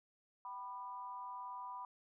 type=tone with amplitude modulation; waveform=sine; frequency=987.8 Hz; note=B5; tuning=in tune; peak=-40 dBFS; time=0.45-1.85 s; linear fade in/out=2 ms; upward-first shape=sine; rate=217 Hz; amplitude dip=80%; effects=none